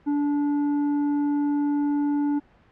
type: tone with tanh clipping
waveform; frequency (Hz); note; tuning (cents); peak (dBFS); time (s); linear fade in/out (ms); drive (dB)
sine; 290; D4; -22; -22; 0.06-2.4; 20; 7
effects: pink hiss -57 dBFS RMS until 2.71 s + low-pass 2000 Hz 12 dB/octave